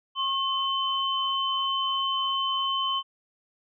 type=tone pair together; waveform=sine; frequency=1081 / 3058 Hz; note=C#6 / G7; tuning=-44 / -44 cents; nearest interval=octave + tritone; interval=1800 cents; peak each=-27 dBFS; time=0.15-3.03 s; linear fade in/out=50 ms; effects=none